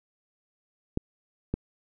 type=clicks; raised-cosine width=3 ms; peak=-13 / -14 dBFS; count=2; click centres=0.974 / 1.54 s; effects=none